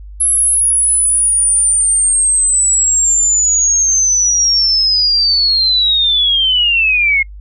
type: linear sweep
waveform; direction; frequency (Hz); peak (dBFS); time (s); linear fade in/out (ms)
sine; down; 11000 to 2134; -9; 0.2-7.23; 10
effects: noise-tail reverb RT60 0.1 s tail -26 dB re dry + added 50 Hz sine -29 dBFS peak until 7.4 s

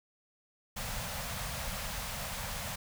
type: band-stop noise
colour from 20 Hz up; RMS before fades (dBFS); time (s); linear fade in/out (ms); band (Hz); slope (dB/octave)
pink; -38; 0.76-2.76; 10; 220 to 510; 48
effects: none

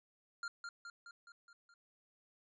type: tone with echo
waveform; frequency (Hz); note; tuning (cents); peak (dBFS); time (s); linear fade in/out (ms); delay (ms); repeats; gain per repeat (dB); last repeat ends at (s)
square; 1396.9; F6; 0; -40; 0.43-0.48; 2; 210; 6; -4; 1.74
effects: resampled to 16000 Hz

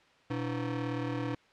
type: ring-modulated tone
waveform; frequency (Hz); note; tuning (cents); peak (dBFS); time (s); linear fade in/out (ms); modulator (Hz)
30% pulse; 205.2; G#3; -21; -26; 0.3-1.35; 5; 83.5
effects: white hiss -62 dBFS RMS until 1.52 s + low-pass 3000 Hz 12 dB/octave

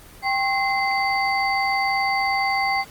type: tone cluster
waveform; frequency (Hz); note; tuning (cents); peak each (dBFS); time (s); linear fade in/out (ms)
sine; 786 / 1079 / 2068 / 4597; G5 / C#6 / C7 / D8; +4 / -47 / -21 / -38; -22 / -29 / -23 / -30; 0.22-2.85; 50
effects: pink hiss -45 dBFS RMS until 2.9 s + Opus 24 kbps

